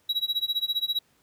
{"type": "tone with tremolo", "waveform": "triangle", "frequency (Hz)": 3880, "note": "B7", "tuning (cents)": -31, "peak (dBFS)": -20, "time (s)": [0.09, 0.99], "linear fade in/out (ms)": 5, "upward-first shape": "sine", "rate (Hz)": 15, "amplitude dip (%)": 95, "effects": ["pink hiss -65 dBFS RMS until 1.22 s", "high-pass 80 Hz 12 dB/octave"]}